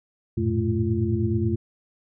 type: tone cluster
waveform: sine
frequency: 89.6 / 107.7 / 116.9 / 217.2 / 343.1 Hz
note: F2 / A2 / A#2 / A3 / F4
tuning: +45 / -37 / +5 / -22 / -31 cents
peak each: -27 dBFS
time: 0.37-1.56 s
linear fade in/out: 10 ms
effects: none